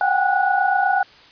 sine tone cluster, 736 / 776 / 804 / 1468 Hz, F#5 / G5 / G5 / F#6, -9 / -18 / +44 / -14 cents, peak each -21 dBFS, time 0.01-1.03 s, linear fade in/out 2 ms, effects white hiss -47 dBFS RMS until 1.31 s + resampled to 11025 Hz

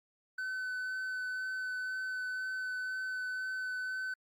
triangle tone with vibrato, 1514 Hz, F#6, 39 cents sharp, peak -33 dBFS, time 0.38-4.14 s, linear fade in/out 5 ms, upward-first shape sine, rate 2 Hz, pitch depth 9 cents each way, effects Opus 48 kbps

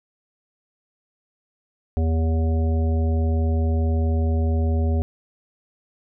harmonic tone, 80.7 Hz, E2, 36 cents flat, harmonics 1 / 3 / 5 / 7 / 9, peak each -18 / -28 / -32 / -35 / -37 dBFS, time 1.97-5.02 s, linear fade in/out 0 ms, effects none

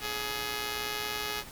5% pulse tone with amplitude modulation, 420 Hz, G#4, 19 cents sharp, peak -18 dBFS, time 0-1.44 s, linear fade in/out 50 ms, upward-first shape sine, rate 121 Hz, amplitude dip 65%, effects pink hiss -46 dBFS RMS until 1.51 s

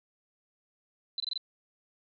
sine tone bursts, 4021 Hz, B7, 30 cents sharp, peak -30 dBFS, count 5, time 1.18-1.377 s, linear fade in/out 2 ms, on 21 ms, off 23 ms, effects none

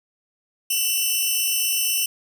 5% pulse tone pair together, 2708 / 2992 Hz, E7 / F#7, +46 / +19 cents, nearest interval major second, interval 173 cents, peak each -14 dBFS, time 0.7-2.06 s, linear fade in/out 5 ms, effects none

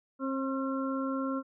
harmonic tone with a mistuned harmonic, 267.5 Hz, C4, 38 cents sharp, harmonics 1 / 2 / 4 / 5, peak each -31 / -37 / -40 / -39 dBFS, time 0.19-1.43 s, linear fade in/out 50 ms, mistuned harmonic 5, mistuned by +27 cents, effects none

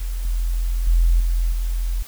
sine tone with level steps, 42.45 Hz, F1, 48 cents flat, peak -22 / -18 / -12 / -16 / -19 dBFS, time 0-2.03 s, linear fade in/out 10 ms, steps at 0.25 / 0.87 / 1.2 / 1.52 s, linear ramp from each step 2 ms, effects white hiss -42 dBFS RMS until 2.07 s

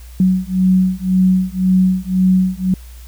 sine beating tone pair, 185 / 186.9 Hz, F#3 / F#3, 0 / +18 cents, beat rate 1.9 Hz, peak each -14 dBFS, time 0.2-2.74 s, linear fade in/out 2 ms, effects added 60 Hz sine -33 dBFS peak until 3.07 s + white hiss -46 dBFS RMS until 3.07 s

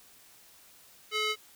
square tone with band-pass filter, 428.9 Hz, A4, 44 cents flat, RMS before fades -30 dBFS, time 1.11-1.36 s, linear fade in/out 50 ms, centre 2900 Hz, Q 1.3, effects white hiss -57 dBFS RMS until 1.55 s

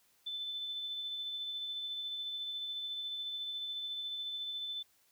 sine tone with tremolo, 3520 Hz, A7, in tune, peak -36 dBFS, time 0.26-4.83 s, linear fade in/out 10 ms, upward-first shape sine, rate 14 Hz, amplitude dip 25%, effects white hiss -70 dBFS RMS until 5.11 s

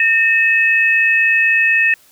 sine tone pair together, 1824 / 2576 Hz, A#6 / E7, -38 / -41 cents, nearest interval tritone, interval 597 cents, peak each -13 dBFS, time 0-1.94 s, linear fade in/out 2 ms, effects white hiss -50 dBFS RMS until 2.11 s

